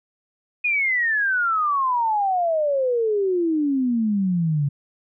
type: exponential sweep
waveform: sine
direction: down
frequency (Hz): 2489 to 138.6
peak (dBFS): -18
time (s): 0.64-4.69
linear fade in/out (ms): 10
effects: none